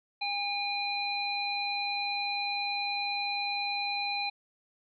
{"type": "harmonic tone", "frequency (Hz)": 811, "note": "G#5", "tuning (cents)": -41, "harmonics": [1, 3, 5], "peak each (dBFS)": [-34, -34, -34], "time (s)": [0.21, 4.3], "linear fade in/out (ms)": 10, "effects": []}